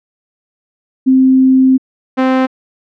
sine / sawtooth tone pair in turn, 261.6 / 260.3 Hz, C4 / C4, 0 / -9 cents, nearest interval unison, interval 9 cents, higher first, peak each -5 dBFS, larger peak neither, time 1.06-1.78 / 2.17-2.47 s, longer first, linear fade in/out 20 ms, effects low-pass 2000 Hz 12 dB/octave

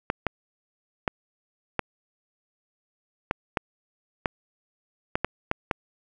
clicks, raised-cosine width 0.5 ms, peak -8 dBFS, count 11, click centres 0.101 / 0.267 / 1.078 / 1.793 / 3.311 / 3.572 / 4.258 / 5.155 / 5.246 / 5.514 / 5.712 s, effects none

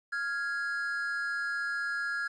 triangle tone pair together, 1396.9 / 1661.2 Hz, F6 / G#6, 0 / 0 cents, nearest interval minor third, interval 300 cents, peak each -32 / -31 dBFS, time 0.12-2.28 s, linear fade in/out 10 ms, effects resampled to 24000 Hz + 11-bit

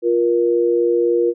sine tone pair together, 350 / 473.7 Hz, F4 / A#4, +4 / +28 cents, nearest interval perfect fourth, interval 524 cents, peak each -16 dBFS, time 0.02-1.34 s, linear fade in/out 50 ms, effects none

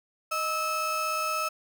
35% pulse tone pair together, 622.3 / 1301.2 Hz, D#5 / E6, 0 / -23 cents, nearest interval octave + minor second, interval 1277 cents, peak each -33 / -26 dBFS, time 0.31-1.49 s, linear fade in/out 10 ms, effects none

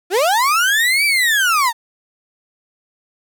35% pulse linear two-way sweep, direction up then down, 329.6 to 2349 to 879 Hz, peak -11 dBFS, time 0.1-1.73 s, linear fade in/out 50 ms, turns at 1.05 s, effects none

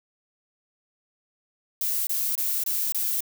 violet noise bursts, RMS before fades -26 dBFS, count 5, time 1.81-3.206 s, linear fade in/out 2 ms, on 260 ms, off 24 ms, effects none

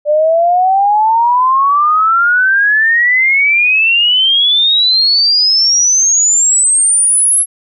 sine exponential sweep, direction up, 587.3 to 11175 Hz, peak -7 dBFS, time 0.05-7.46 s, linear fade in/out 50 ms, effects none

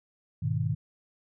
sine chord, G# minor, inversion none, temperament equal with one note detuned, 102.81 / 123.47 / 155.56 Hz, G#2 / B2 / D#3, -17 / 0 / 0 cents, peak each -30 dBFS, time 0.42-0.75 s, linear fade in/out 10 ms, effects none

